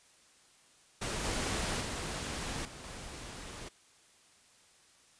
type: noise with level steps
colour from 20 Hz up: pink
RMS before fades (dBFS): -36 / -34 / -38 / -48 / -45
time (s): 1.01-3.69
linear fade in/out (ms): 10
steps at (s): 1.24 / 1.81 / 2.65 / 2.84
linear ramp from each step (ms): 2
effects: white hiss -63 dBFS RMS until 5.19 s + resampled to 22050 Hz